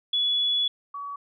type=tone pair in turn; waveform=sine; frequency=3406 / 1134.4 Hz; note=G#7 / C#6; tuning=+43 / +40 cents; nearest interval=octave + perfect fifth; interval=1903 cents; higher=first; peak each=-21 / -32 dBFS; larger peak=first; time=0.13-0.68 / 0.94-1.16 s; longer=first; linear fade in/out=5 ms; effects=none